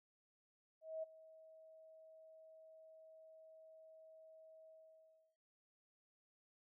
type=tone with ADSR envelope; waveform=sine; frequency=639 Hz; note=D#5; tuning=46 cents sharp; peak=-40 dBFS; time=0.81-5.37 s; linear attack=220 ms; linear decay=15 ms; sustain=-19 dB; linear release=690 ms; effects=none